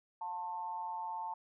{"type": "tone with amplitude modulation", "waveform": "sine", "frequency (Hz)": 891, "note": "A5", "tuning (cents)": 22, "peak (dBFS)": -34, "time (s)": [0.21, 1.34], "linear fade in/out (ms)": 5, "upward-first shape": "sine", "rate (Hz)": 178, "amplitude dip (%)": 70, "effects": []}